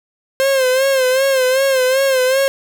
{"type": "tone with vibrato", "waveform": "45% pulse", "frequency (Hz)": 527, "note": "C5", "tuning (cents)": 12, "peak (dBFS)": -12, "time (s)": [0.4, 2.48], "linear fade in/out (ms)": 0, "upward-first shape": "sine", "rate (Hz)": 2.6, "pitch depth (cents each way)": 68, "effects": []}